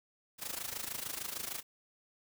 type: noise with amplitude modulation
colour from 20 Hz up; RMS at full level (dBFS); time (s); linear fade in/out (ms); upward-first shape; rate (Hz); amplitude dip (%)
white; -37; 0.38-1.63; 50; sine; 26.6; 80
effects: none